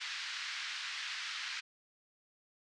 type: band-pass noise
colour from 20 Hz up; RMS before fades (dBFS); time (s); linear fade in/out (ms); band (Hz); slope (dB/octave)
pink; -41; 0-1.61; 20; 1500 to 5200; 24
effects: resampled to 22050 Hz